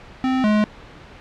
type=tone pair in turn; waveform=square; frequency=260 / 211.6 Hz; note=C4 / G#3; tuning=-11 / +33 cents; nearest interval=major third; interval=356 cents; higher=first; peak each=-18 / -15 dBFS; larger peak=second; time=0.24-0.44 / 0.44-0.64 s; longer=neither; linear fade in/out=0 ms; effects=pink hiss -42 dBFS RMS until 1.2 s + low-pass 3000 Hz 12 dB/octave